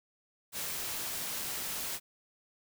white noise, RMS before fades -37 dBFS, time 0.52-2 s, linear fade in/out 50 ms, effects none

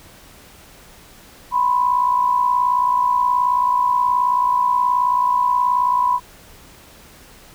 sine tone pair together, 987.8 / 1046.5 Hz, B5 / C6, 0 / 0 cents, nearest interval minor second, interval 100 cents, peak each -15 / -21 dBFS, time 1.51-6.2 s, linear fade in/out 50 ms, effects pink hiss -45 dBFS RMS until 7.54 s

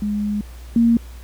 sine tone pair in turn, 207.7 / 232.5 Hz, G#3 / A#3, 0 / -4 cents, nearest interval major second, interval 196 cents, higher second, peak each -19 / -11 dBFS, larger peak second, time 0.02-0.41 / 0.76-0.97 s, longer first, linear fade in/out 2 ms, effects added 60 Hz sine -34 dBFS peak until 1.23 s + pink hiss -47 dBFS RMS until 1.23 s

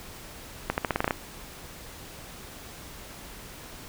accelerating click train, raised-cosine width 0.5 ms, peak -9 dBFS, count 9, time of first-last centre 0.7-1.108 s, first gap 79 ms, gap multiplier 0.87, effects pink hiss -44 dBFS RMS until 3.88 s

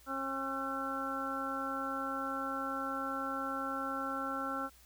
harmonic tone with a mistuned harmonic, 270 Hz, C#4, 45 cents flat, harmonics 1 / 2 / 3 / 4 / 5 / 6, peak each -41 / -43 / -44 / -45 / -37 / -47 dBFS, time 0.06-4.7 s, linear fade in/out 50 ms, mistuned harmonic 6, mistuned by -110 cents, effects added 60 Hz sine -62 dBFS peak until 4.85 s + white hiss -62 dBFS RMS until 4.85 s

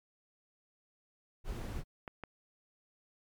brown noise, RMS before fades -38 dBFS, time 1.44-1.84 s, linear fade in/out 50 ms
clicks, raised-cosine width 0.5 ms, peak -27 dBFS, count 2, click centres 2.078 / 2.237 s
effects MP3 96 kbps

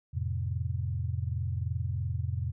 sine chord, F major, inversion none, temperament equal, 87.31 / 110 / 130.81 Hz, F2 / A2 / C3, 0 / 0 / 0 cents, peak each -32 / -34 / -35 dBFS, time 0.13-2.52 s, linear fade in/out 20 ms, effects none

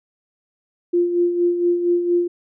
sine tone with tremolo, 349.2 Hz, F4, in tune, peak -13 dBFS, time 0.93-2.28 s, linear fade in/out 10 ms, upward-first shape sine, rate 4.3 Hz, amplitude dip 55%, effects none

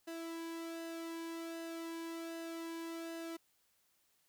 sawtooth tone with flanger, 330.8 Hz, E4, 6 cents sharp, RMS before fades -44 dBFS, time 0.07-3.37 s, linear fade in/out 10 ms, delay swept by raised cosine 0.88 to 1.46 ms, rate 1.3 Hz, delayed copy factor -0.55, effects white hiss -75 dBFS RMS until 4.28 s

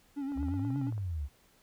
triangle tone with vibrato, 277.2 Hz, C#4, in tune, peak -31 dBFS, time 0.16-0.91 s, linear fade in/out 20 ms, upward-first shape sine, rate 8.5 Hz, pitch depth 63 cents each way
click train, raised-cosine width 1 ms, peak -37 dBFS, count 13, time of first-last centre 0.32-0.979 s, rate 18.2 Hz
sine exponential two-way sweep, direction up then down, 65.9 to 138.59 to 65.9 Hz, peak -32 dBFS, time 0.35-1.29 s, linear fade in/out 50 ms, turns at 0.78 s
effects pink hiss -65 dBFS RMS until 1.62 s

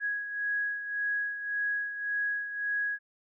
sine beating tone pair, 1661.2 / 1663 Hz, G#6 / G#6, 0 / +2 cents, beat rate 1.8 Hz, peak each -30 / -37 dBFS, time 0-2.99 s, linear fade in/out 50 ms, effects none

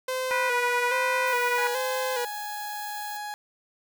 sawtooth tone with vibrato, 499.7 Hz, B4, 20 cents sharp, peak -23 dBFS, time 0.08-2.25 s, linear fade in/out 5 ms, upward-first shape square, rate 1.2 Hz, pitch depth 52 cents each way
harmonic tone, 490 Hz, B4, 14 cents flat, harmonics 2 / 3 / 4 / 5, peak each -28 / -30 / -31 / -32 dBFS, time 0.31-1.67 s, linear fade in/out 0 ms
violet noise, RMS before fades -42 dBFS, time 1.27-3.17 s, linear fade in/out 0 ms
30% pulse tone, 834 Hz, G#5, 7 cents sharp, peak -30 dBFS, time 1.58-3.34 s, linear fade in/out 0 ms
effects none

